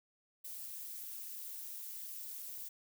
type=noise with amplitude modulation; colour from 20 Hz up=violet; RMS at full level=-42 dBFS; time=0.44-2.69 s; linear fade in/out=10 ms; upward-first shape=sine; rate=239 Hz; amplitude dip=85%; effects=none